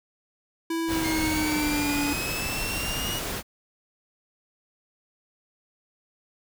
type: tone with pitch glide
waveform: square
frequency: 329.6 to 288.6 Hz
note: E4 to D4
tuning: 0 to -30 cents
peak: -26 dBFS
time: 0.7-2.13 s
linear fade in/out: 5 ms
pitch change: -230 cents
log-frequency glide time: 0.85-1.93 s
type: noise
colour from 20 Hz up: pink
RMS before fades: -31 dBFS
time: 0.87-3.43 s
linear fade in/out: 50 ms
type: linear sweep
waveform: sawtooth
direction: up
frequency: 2117 to 2907 Hz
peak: -28 dBFS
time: 1.03-3.2 s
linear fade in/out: 20 ms
effects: none